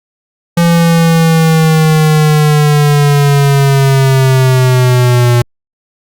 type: linear sweep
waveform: square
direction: down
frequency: 170.8 to 120 Hz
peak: -6 dBFS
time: 0.57-5.42 s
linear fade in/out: 5 ms
effects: Opus 48 kbps